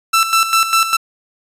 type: tone with tremolo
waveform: sawtooth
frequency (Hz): 1332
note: E6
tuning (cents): +18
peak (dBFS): -6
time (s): 0.13-0.97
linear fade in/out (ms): 10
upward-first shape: square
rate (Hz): 5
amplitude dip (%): 65
effects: resampled to 32000 Hz